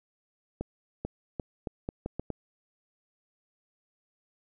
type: accelerating click train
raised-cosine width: 2 ms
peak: -19 dBFS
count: 8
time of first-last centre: 0.61-2.303 s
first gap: 440 ms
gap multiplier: 0.79
effects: none